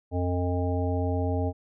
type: harmonic tone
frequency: 89.2 Hz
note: F2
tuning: 37 cents sharp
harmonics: 1 / 3 / 5 / 7 / 9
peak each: -26 / -31 / -33 / -34 / -36 dBFS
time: 0.11-1.53 s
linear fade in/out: 50 ms
effects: none